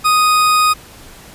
40% pulse tone, 1244.5 Hz, D#6, in tune, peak -9 dBFS, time 0.04-0.74 s, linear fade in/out 20 ms, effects pink hiss -39 dBFS RMS until 1.34 s + resampled to 32000 Hz

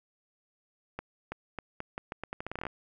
accelerating click train, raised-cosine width 0.5 ms, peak -21 dBFS, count 17, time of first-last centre 0.99-2.667 s, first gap 330 ms, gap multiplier 0.81, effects none

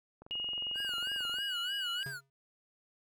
click train, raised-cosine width 1 ms, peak -37 dBFS, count 27, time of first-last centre 0.22-1.386 s, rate 22.3 Hz
sine tone with pitch glide, 2872 to 2926 Hz, F7 to F#7, +48 to -20 cents, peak -34 dBFS, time 0.31-2.03 s, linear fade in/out 0 ms, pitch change +32 cents, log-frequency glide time 1.27-1.58 s
square tone with vibrato, 1500 Hz, F#6, 23 cents sharp, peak -40 dBFS, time 0.74-2.21 s, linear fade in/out 50 ms, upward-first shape sine, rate 3.2 Hz, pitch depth 150 cents each way
square tone with exponential decay, 136.1 Hz, C#3, 31 cents flat, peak -40 dBFS, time 2.06-2.3 s, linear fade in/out 2 ms, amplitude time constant 51 ms
effects none

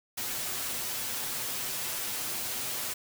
white noise with comb filter, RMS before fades -34 dBFS, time 0.17-2.94 s, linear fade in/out 10 ms, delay 8 ms, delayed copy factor +0.7, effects none

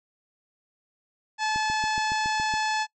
harmonic tone, 864 Hz, A5, 32 cents flat, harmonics 1 / 2 / 3 / 4 / 5 / 6 / 7 / 8 / 9, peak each -26 / -29 / -35 / -39 / -37 / -38 / -44 / -42 / -46 dBFS, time 1.38-2.87 s, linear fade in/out 50 ms
click train, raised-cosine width 3 ms, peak -25 dBFS, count 8, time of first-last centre 1.56-2.539 s, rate 7.15 Hz
effects noise-tail reverb RT60 0.1 s tail -25 dB re dry

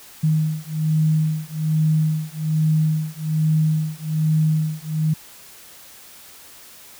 sine beating tone pair, 155.56 / 156.76 Hz, D#3 / D#3, 0 / +13 cents, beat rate 1.2 Hz, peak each -20 dBFS, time 0.23-5.14 s, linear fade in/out 10 ms, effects white hiss -44 dBFS RMS until 6.99 s

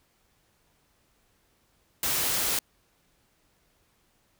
white noise, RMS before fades -27 dBFS, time 2.03-2.59 s, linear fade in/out 2 ms, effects pink hiss -68 dBFS RMS until 4.39 s

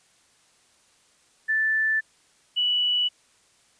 sine tone pair in turn, 1760 / 2952 Hz, A6 / F#7, 0 / -5 cents, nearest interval major sixth, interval 895 cents, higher second, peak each -20 dBFS, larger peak neither, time 1.48-2.01 / 2.56-3.09 s, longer neither, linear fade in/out 20 ms, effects white hiss -61 dBFS RMS until 3.79 s + resampled to 22050 Hz

